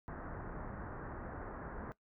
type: low-pass noise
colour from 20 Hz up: pink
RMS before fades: -45 dBFS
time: 0.08-1.92 s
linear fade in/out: 0 ms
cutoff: 1700 Hz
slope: 48 dB/octave
effects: noise-tail reverb RT60 0.1 s tail -18 dB re dry